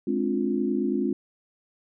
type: chord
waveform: sine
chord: D half-diminished seventh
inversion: second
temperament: just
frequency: 211.4 / 264.3 / 293.7 / 352.4 Hz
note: Ab3 / C4 / D4 / F4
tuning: +31 / +18 / 0 / +16 cents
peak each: -28 / -27 / -31 / -28 dBFS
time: 0.07-1.13 s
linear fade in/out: 5 ms
effects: none